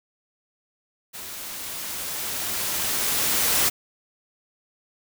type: noise with level ramp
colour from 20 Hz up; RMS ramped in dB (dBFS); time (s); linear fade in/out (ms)
white; -37 to -20; 1.13-3.7; 20
effects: none